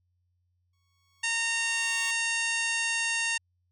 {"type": "tone with exponential growth", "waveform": "10% pulse", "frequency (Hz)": 1108.7, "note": "C#6", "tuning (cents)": 0, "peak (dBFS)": -30, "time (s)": [0.73, 2.11], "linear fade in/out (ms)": 5, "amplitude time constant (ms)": 300}
{"type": "harmonic tone", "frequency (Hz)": 919, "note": "A#5", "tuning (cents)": -25, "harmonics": [1, 2, 3, 4, 5, 6, 7, 8, 9, 10], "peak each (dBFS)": [-40, -31, -30, -39, -39, -41, -37, -42, -42, -39], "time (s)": [1.23, 3.38], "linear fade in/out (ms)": 10}
{"effects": ["added 89 Hz sine -70 dBFS peak until 3.71 s"]}